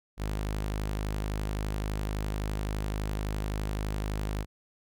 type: tone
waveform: sawtooth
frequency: 51.8 Hz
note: G#1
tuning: 4 cents flat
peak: -26 dBFS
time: 0.17-4.46 s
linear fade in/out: 50 ms
effects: none